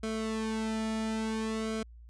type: tone with flanger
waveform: sawtooth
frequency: 220.6 Hz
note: A3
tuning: 5 cents sharp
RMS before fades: -33 dBFS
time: 0.03-1.83 s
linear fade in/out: 5 ms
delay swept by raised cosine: 1.1 to 1.92 ms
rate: 0.56 Hz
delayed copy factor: -0.8
effects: added 58 Hz sine -48 dBFS peak until 2.09 s + resampled to 22050 Hz